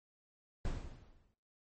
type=noise with exponential decay; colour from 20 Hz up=brown; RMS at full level=-35 dBFS; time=0.65-1.34 s; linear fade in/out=1 ms; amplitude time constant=150 ms; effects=noise-tail reverb RT60 0.5 s tail -21 dB re dry + MP3 32 kbps